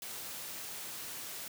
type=noise; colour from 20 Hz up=white; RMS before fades=-43 dBFS; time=0.02-1.48 s; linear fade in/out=2 ms; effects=high-pass 100 Hz 12 dB/octave